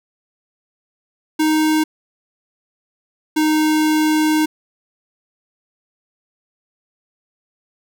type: tone pair in turn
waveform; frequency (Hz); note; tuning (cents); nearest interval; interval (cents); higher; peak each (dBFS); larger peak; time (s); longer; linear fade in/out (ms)
square; 311.1 / 309.4; D#4 / D#4; 0 / -10; unison; 10; first; -14; neither; 1.39-1.84 / 3.36-4.46; second; 10
effects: none